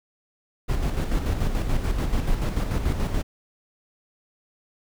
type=noise with tremolo; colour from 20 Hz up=brown; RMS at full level=-22 dBFS; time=0.68-3.23 s; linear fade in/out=20 ms; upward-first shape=square; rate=6.9 Hz; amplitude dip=45%; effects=none